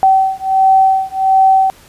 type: beating tone pair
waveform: sine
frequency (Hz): 766 / 767.4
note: G5 / G5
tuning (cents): -40 / -37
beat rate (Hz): 1.4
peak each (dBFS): -11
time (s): 0.03-1.7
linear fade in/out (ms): 0
effects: pink hiss -43 dBFS RMS until 1.88 s + resampled to 32000 Hz